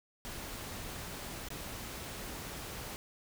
pink noise with dropouts, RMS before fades -43 dBFS, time 0.25-2.96 s, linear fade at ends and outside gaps 0 ms, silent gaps 1.486-1.504 s, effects none

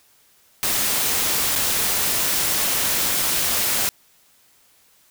white noise with dropouts, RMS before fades -21 dBFS, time 0.63-3.89 s, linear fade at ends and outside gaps 0 ms, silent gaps 1.554-1.559 s, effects white hiss -57 dBFS RMS until 5.1 s

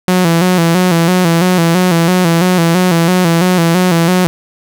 sawtooth tone with vibrato, 174.61 Hz, F3, in tune, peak -4 dBFS, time 0.08-4.27 s, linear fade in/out 0 ms, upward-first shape square, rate 3 Hz, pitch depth 78 cents each way, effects none

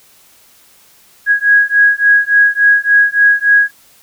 sine beating tone pair, 1652 / 1655.5 Hz, G#6 / G#6, -10 / -6 cents, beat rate 3.5 Hz, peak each -10 dBFS, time 1.26-3.71 s, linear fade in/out 50 ms, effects white hiss -47 dBFS RMS until 4.02 s

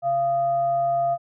sine tone with frequency modulation, 688 Hz, F5, 26 cents flat, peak -19 dBFS, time 0.02-1.18 s, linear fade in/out 50 ms, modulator 553 Hz, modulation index 0.23, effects none

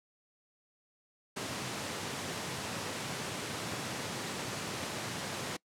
pink high-pass noise, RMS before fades -38 dBFS, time 1.36-5.57 s, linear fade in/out 10 ms, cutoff 110 Hz, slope 24 dB/octave, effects noise-tail reverb RT60 0.1 s tail -24 dB re dry + low-pass 9000 Hz 12 dB/octave

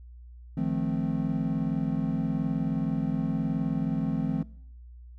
triangle chord, F dominant seventh, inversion third, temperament equal with one note detuned, 155.56 / 174.61 / 217.3 / 261.6 Hz, Eb3 / F3 / A3 / C4, 0 / 0 / -21 / 0 cents, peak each -29 dBFS, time 0.57-4.43 s, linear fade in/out 5 ms, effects noise-tail reverb RT60 0.7 s tail -23 dB re dry + added 60 Hz sine -44 dBFS peak until 5.18 s

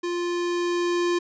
square tone with level ramp, 349.2 Hz, F4, in tune, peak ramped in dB -26 to -21 dBFS, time 0.03-1.19 s, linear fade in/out 10 ms, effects resampled to 16000 Hz

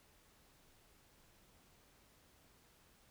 silence, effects pink hiss -68 dBFS RMS until 3.1 s

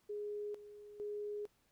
sine tone with tremolo, 415.3 Hz, G#4, in tune, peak -39 dBFS, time 0.09-1.47 s, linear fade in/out 10 ms, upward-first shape square, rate 1.1 Hz, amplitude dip 75%, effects pink hiss -75 dBFS RMS until 1.71 s

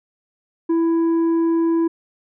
sine tone with tanh clipping, 331.2 Hz, E4, 8 cents sharp, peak -16 dBFS, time 0.69-1.88 s, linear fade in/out 10 ms, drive 5 dB, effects none

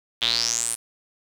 square tone with band-pass filter sweep, 58.27 Hz, A#1, in tune, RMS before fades -24 dBFS, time 0.21-0.76 s, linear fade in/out 20 ms, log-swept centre 3300 to 10000 Hz, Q 7.6, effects 8-bit

